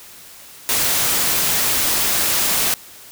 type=noise; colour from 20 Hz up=white; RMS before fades=-18 dBFS; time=0.69-2.74 s; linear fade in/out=0 ms; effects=white hiss -41 dBFS RMS until 3.11 s